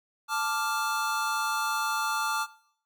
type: chord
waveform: square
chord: D minor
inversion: second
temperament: equal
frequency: 880 / 1174.7 / 1396.9 Hz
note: A5 / D6 / F6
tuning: 0 / 0 / 0 cents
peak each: -32 dBFS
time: 0.28-2.47 s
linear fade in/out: 50 ms
effects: noise-tail reverb RT60 0.6 s tail -18 dB re dry